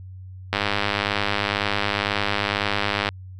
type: click train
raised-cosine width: 0.3 ms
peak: -5 dBFS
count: 262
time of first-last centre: 0.53-3.089 s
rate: 102 Hz
effects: added 93 Hz sine -36 dBFS peak until 3.39 s